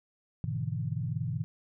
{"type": "chord", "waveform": "sine", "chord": "E dominant seventh", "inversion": "first", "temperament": "just", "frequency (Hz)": [103.01, 123.61, 148.33, 164.81], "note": ["G#2", "B2", "D3", "E3"], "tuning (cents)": [-14, 2, 18, 0], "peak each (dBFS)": [-36, -34, -36, -37], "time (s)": [0.44, 1.44], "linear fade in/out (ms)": 0, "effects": []}